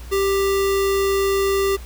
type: tone with sample-and-hold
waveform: sine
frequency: 392 Hz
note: G4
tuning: in tune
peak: -16 dBFS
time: 0.11-1.77 s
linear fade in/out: 20 ms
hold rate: 1575 Hz
effects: added 60 Hz sine -33 dBFS peak until 1.85 s + pink hiss -44 dBFS RMS until 1.85 s